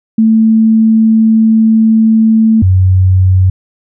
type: tone pair in turn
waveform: sine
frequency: 221.8 / 93.26 Hz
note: A3 / F#2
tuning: +14 / +14 cents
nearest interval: octave + minor third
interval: 1500 cents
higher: first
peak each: -4 / -4 dBFS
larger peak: neither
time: 0.18-2.62 / 2.62-3.5 s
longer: first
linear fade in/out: 5 ms
effects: none